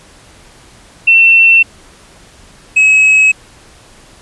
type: tone pair in turn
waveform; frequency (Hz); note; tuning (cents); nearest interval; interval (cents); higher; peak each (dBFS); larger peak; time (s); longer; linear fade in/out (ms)
sine / triangle; 2696 / 2564; E7 / E7; +38 / -49; minor second; 87; first; -3; neither; 1.07-1.63 / 2.76-3.32; neither; 10
effects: pink hiss -41 dBFS RMS until 4.21 s + resampled to 24000 Hz